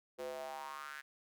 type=tone with high-pass filter sweep; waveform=square; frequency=72.1 Hz; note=D2; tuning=31 cents flat; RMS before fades=-45 dBFS; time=0.18-1.02 s; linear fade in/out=20 ms; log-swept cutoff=440 to 1700 Hz; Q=5; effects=none